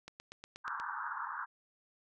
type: click train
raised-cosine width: 0.2 ms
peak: -29 dBFS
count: 7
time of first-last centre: 0.08-0.799 s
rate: 8.34 Hz
type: band-pass noise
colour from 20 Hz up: white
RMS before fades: -40 dBFS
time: 0.64-1.46 s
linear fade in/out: 20 ms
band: 870 to 1600 Hz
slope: 96 dB/octave
effects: none